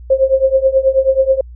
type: tone with tremolo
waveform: sine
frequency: 532 Hz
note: C5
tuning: 29 cents sharp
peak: -5 dBFS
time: 0.1-1.41 s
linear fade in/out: 5 ms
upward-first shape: triangle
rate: 9.3 Hz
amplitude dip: 95%
effects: added 60 Hz sine -31 dBFS peak until 1.55 s